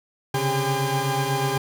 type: tone cluster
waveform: 40% pulse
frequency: 133.3 / 141.4 / 400.7 / 806 / 1022 Hz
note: C3 / C#3 / G4 / G5 / C6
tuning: +33 / +35 / +38 / +48 / -41 cents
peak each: -27 / -27 / -27 / -26 / -31 dBFS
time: 0.34-1.58 s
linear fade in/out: 5 ms
effects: none